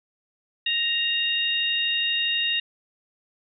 harmonic tone, 932.3 Hz, A#5, in tune, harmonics 2 / 3 / 4, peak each -30 / -24 / -26 dBFS, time 0.66-2.6 s, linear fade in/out 5 ms, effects none

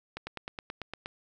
slowing click train, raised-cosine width 0.3 ms, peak -21 dBFS, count 9, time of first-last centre 0.17-1.059 s, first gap 100 ms, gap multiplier 1.03, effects none

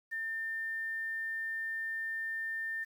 sine tone with quantisation, 1800 Hz, A6, 39 cents sharp, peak -34 dBFS, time 0.11-2.85 s, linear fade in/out 20 ms, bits 10, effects none

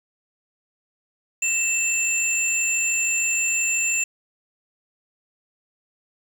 sine tone pair together, 2670 / 7223 Hz, E7 / A8, +22 / +44 cents, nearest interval octave + perfect fourth, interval 1722 cents, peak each -21 dBFS, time 1.42-4.04 s, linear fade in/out 5 ms, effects tanh soft clip ceiling -15 dBFS + 7-bit

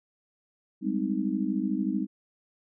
sine chord, Ab major seventh, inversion third, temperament just, 194.67 / 207.7 / 259.6 / 311.5 Hz, G3 / Ab3 / C4 / Eb4, -12 / 0 / -13 / +2 cents, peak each -31 dBFS, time 0.81-2.07 s, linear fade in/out 50 ms, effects none

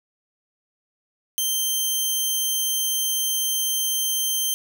10% pulse tone, 3136 Hz, G7, in tune, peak -13 dBFS, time 1.38-4.54 s, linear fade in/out 0 ms, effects none

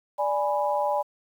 sine chord, G# diminished, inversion second, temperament equal, 587.3 / 830.6 / 987.8 Hz, D5 / G#5 / B5, 0 / 0 / 0 cents, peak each -26 / -26 / -29 dBFS, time 0.18-1.03 s, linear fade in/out 20 ms, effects 9-bit

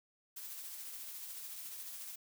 blue noise with tremolo, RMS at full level -45 dBFS, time 0.36-2.16 s, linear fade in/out 10 ms, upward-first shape triangle, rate 14 Hz, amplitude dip 35%, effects none

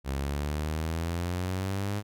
sawtooth exponential sweep, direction up, 66.9 to 103.83 Hz, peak -25 dBFS, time 0.04-2.03 s, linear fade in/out 50 ms, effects none

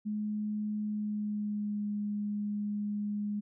sine tone with pitch glide, 211 to 207.1 Hz, G#3 to G#3, +28 to -5 cents, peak -31 dBFS, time 0.05-3.41 s, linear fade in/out 20 ms, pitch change -33 cents, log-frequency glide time 0.83-1.87 s, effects none

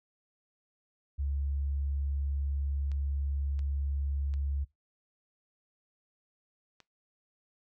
sine tone, 70 Hz, C#2, 18 cents sharp, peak -29 dBFS, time 1.18-4.65 s, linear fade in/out 20 ms
clicks, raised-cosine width 0.2 ms, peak -35 dBFS, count 4, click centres 2.917 / 3.592 / 4.339 / 6.803 s
effects noise-tail reverb RT60 0.2 s tail -22 dB re dry

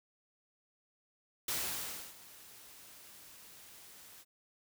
white noise with ADSR envelope, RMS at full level -35 dBFS, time 1.48-4.25 s, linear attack 4 ms, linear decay 650 ms, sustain -20 dB, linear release 42 ms, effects none

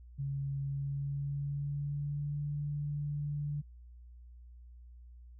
sine tone with pitch glide, 138.59 to 146.15 Hz, C#3 to D3, 0 to -8 cents, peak -33 dBFS, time 0.18-3.62 s, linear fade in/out 20 ms, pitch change +92 cents, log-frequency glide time 0.65-2.43 s, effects added 60 Hz sine -50 dBFS peak until 5.39 s

